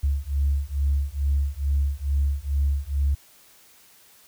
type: beating tone pair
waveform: sine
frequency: 69.3 / 71.6 Hz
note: C#2 / D2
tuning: 0 / -43 cents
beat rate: 2.3 Hz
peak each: -23 dBFS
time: 0.03-3.15 s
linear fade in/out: 10 ms
effects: tanh soft clip ceiling -14 dBFS + white hiss -54 dBFS RMS until 4.27 s